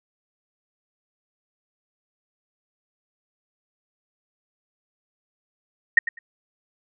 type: tone with echo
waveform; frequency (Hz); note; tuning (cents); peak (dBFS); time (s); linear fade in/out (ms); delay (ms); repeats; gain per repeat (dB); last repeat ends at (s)
sine; 1862; A#6; -2; -8; 5.97-5.99; 5; 100; 2; -15; 6.19
effects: none